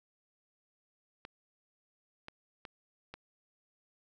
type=clicks; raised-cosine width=0.3 ms; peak=-28 dBFS; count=4; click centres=1.251 / 2.284 / 2.652 / 3.14 s; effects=none